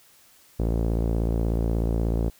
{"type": "tone with low-pass filter", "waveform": "sawtooth", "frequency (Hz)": 56.5, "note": "A1", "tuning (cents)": 47, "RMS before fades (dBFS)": -24, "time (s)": [0.59, 2.3], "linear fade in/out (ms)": 10, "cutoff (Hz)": 490, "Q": 1.3, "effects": ["white hiss -56 dBFS RMS until 2.39 s"]}